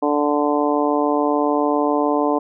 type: harmonic tone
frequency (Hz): 146.9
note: D3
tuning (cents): +1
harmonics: 2 / 3 / 4 / 5 / 6 / 7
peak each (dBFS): -20 / -22 / -23 / -24 / -25 / -25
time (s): 0.02-2.39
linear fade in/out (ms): 10
effects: none